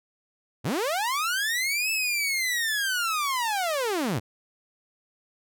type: linear two-way sweep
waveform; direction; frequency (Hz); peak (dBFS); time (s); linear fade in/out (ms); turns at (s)
sawtooth; up then down; 87.7 to 2637 to 87.7; -21; 0.64-4.2; 20; 1.91
effects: none